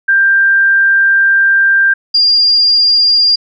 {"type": "tone pair in turn", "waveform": "sine", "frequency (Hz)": [1585, 4805], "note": ["G6", "D8"], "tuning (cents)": [19, 39], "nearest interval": "octave + perfect fifth", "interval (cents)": 1920, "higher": "second", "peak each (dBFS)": -6, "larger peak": "neither", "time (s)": [[0.08, 1.94], [2.14, 3.36]], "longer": "first", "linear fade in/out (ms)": 10, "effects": []}